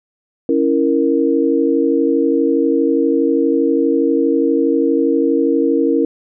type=chord; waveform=sine; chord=A# diminished; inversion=first; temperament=equal; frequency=277.2 / 329.6 / 466.2 Hz; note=C#4 / E4 / A#4; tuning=0 / 0 / 0 cents; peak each=-16 dBFS; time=0.49-6.05 s; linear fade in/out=2 ms; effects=none